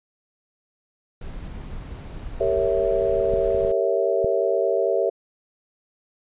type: noise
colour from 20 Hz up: brown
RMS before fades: -34 dBFS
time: 1.21-3.72 s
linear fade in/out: 5 ms
type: chord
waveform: sine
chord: G diminished seventh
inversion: none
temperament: equal with one note detuned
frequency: 392 / 460.8 / 554.4 / 659.3 Hz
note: G4 / Bb4 / Db5 / Fb5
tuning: 0 / -20 / 0 / 0 cents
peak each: -24 dBFS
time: 2.4-5.1 s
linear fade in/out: 10 ms
type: clicks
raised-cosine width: 5 ms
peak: -17 / -25 / -22 / -18 dBFS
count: 4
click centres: 3.337 / 3.547 / 3.648 / 4.245 s
effects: resampled to 8000 Hz